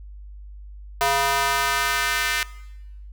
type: tone with high-pass filter sweep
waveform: square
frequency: 138.59 Hz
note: C#3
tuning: in tune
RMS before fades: -22 dBFS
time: 1.01-2.43 s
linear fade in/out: 0 ms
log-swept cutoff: 760 to 1800 Hz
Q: 1.6
effects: noise-tail reverb RT60 1.0 s tail -20 dB re dry + added 50 Hz sine -37 dBFS peak until 3.12 s